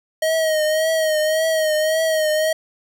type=tone with vibrato; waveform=square; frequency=629 Hz; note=D#5; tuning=19 cents sharp; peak=-17 dBFS; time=0.22-2.53 s; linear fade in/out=5 ms; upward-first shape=triangle; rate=1.8 Hz; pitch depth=54 cents each way; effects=none